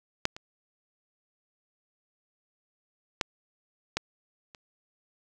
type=clicks; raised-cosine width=0.2 ms; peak=-7 / -24 / -8 / -10 / -29 dBFS; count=5; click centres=0.254 / 0.365 / 3.212 / 3.97 / 4.548 s; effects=none